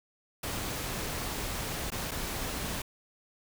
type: noise with dropouts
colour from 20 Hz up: pink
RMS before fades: -35 dBFS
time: 0.43-2.82 s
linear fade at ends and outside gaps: 5 ms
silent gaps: 1.904-1.918 / 2.111-2.115 s
effects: none